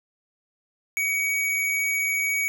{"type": "tone", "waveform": "square", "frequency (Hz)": 2257, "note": "C#7", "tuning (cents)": 31, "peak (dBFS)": -23, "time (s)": [0.97, 2.48], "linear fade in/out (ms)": 0, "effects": []}